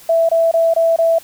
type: tone bursts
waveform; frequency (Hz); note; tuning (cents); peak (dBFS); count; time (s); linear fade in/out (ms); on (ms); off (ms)
sine; 661; E5; +5; -10; 5; 0.09-1.186; 5; 200; 24
effects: white hiss -42 dBFS RMS until 1.23 s